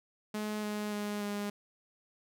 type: tone with pitch steps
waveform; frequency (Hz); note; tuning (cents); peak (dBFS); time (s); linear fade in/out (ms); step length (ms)
sawtooth; 212 / 209.6 / 207.2 / 204.8; G#3 / G#3 / G#3 / G#3; +36 / +16 / -4 / -24; -30; 0.34-1.5; 5; 290
effects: none